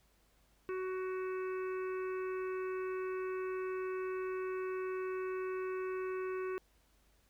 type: harmonic tone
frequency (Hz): 373.4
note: F#4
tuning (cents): +16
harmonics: 1 / 3 / 4 / 5 / 6 / 7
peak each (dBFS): -36 / -46 / -50 / -55 / -57 / -54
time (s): 0.69-6.58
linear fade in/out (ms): 0
effects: added 50 Hz sine -70 dBFS peak until 7.29 s + pink hiss -72 dBFS RMS until 7.29 s